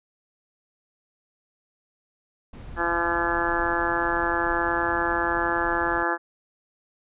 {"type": "noise", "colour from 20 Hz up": "brown", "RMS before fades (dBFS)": -38, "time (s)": [2.53, 6.03], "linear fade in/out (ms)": 5}
{"type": "harmonic tone", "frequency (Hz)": 170.5, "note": "F3", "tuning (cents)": -41, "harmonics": [2, 3, 4, 5, 6, 7, 8, 9, 10], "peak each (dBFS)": [-29, -33, -33, -29, -32, -32, -31, -32, -28], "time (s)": [2.76, 6.18], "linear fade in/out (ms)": 50}
{"effects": ["resampled to 8000 Hz"]}